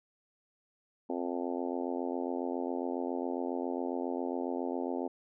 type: harmonic tone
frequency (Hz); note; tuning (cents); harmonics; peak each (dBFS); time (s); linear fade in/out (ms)
87.31; F2; 0; 3 / 4 / 5 / 6 / 7 / 8 / 9 / 10; -36 / -38 / -40 / -42 / -43 / -44 / -45 / -46; 1.09-5.08; 10
effects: none